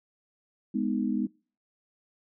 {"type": "chord", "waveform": "sine", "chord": "G# minor", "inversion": "none", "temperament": "just", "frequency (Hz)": [207.7, 249.2, 311.5], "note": ["G#3", "B3", "D#4"], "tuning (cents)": [0, 16, 2], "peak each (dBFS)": [-29, -29, -32], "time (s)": [0.74, 1.27], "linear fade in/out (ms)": 10, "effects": ["noise-tail reverb RT60 0.4 s tail -25 dB re dry"]}